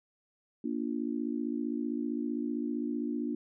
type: chord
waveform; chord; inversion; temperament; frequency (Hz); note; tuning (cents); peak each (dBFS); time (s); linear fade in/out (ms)
sine; Bb major; none; equal with one note detuned; 238.3 / 293.7 / 349.2; Bb3 / D4 / F4; +38 / 0 / 0; -34 / -34 / -39; 0.64-3.35; 5
effects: none